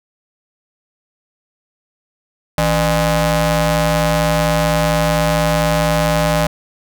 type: ring-modulated tone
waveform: sawtooth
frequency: 219.9 Hz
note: A3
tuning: 1 cent flat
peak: -6 dBFS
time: 2.58-6.47 s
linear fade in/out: 2 ms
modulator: 382 Hz
effects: none